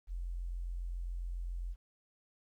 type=tone; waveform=sine; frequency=43.65 Hz; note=F1; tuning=in tune; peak=-36 dBFS; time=0.07-1.76 s; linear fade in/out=50 ms; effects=12-bit